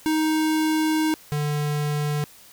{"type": "tone pair in turn", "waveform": "square", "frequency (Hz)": [312.8, 148.05], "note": ["D#4", "D3"], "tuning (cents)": [9, 14], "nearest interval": "octave + minor second", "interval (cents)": 1295, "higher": "first", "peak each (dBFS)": [-20, -23], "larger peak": "first", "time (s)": [[0.06, 1.14], [1.32, 2.24]], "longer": "first", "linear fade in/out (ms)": 0, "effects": ["white hiss -49 dBFS RMS until 2.52 s"]}